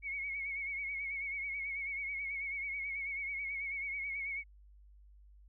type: tone with vibrato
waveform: sine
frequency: 2214 Hz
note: C#7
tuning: 3 cents flat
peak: -36 dBFS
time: 0.02-4.44 s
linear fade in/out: 50 ms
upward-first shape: triangle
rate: 9.2 Hz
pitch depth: 66 cents each way
effects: added 50 Hz sine -56 dBFS peak until 5.48 s